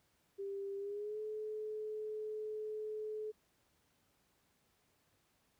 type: tone with pitch glide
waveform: sine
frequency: 396 to 429.4 Hz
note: G4 to A4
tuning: +18 to -42 cents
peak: -39 dBFS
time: 0.38-3.32 s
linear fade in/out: 20 ms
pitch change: +140 cents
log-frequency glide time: 0.77-1.19 s
effects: pink hiss -75 dBFS RMS until 5.59 s + high-pass 60 Hz 12 dB/octave